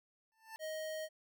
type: tone with exponential growth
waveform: 25% pulse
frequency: 888 Hz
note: A5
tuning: 16 cents sharp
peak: -39 dBFS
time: 0.32-0.56 s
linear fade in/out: 0 ms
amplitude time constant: 52 ms
type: tone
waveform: square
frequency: 627 Hz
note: D#5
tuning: 13 cents sharp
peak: -40 dBFS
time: 0.59-1.09 s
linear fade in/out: 50 ms
effects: none